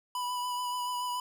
square tone with vibrato, 987.8 Hz, B5, in tune, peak -32 dBFS, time 0.15-1.2 s, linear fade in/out 2 ms, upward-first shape sine, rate 7 Hz, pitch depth 18 cents each way, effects none

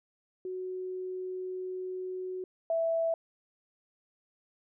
sine tone pair in turn, 370 / 659.3 Hz, F#4 / E5, 0 / 0 cents, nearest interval minor seventh, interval 1000 cents, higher second, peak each -34 / -26 dBFS, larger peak second, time 0.45-2.44 / 2.7-3.14 s, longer first, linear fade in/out 2 ms, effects none

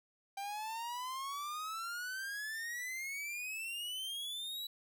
45% pulse exponential sweep, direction up, 784 to 3951 Hz, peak -39 dBFS, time 0.37-4.67 s, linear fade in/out 5 ms, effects none

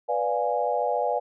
sine chord, B diminished seventh, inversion none, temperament equal with one note detuned, 493.9 / 587.3 / 702.1 / 830.6 Hz, B4 / D5 / F5 / Ab5, 0 / 0 / +9 / 0 cents, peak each -28 dBFS, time 0.08-1.2 s, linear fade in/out 20 ms, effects none

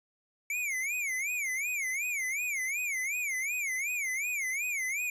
square tone with vibrato, 2244 Hz, C#7, 21 cents sharp, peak -31 dBFS, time 0.5-5.1 s, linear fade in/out 2 ms, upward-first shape sine, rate 2.7 Hz, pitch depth 190 cents each way, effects resampled to 32000 Hz

